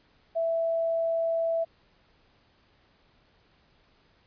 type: tone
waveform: sine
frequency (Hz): 661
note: E5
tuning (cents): +5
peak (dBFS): -24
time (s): 0.35-1.65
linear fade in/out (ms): 20
effects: pink hiss -64 dBFS RMS until 4.26 s + resampled to 11025 Hz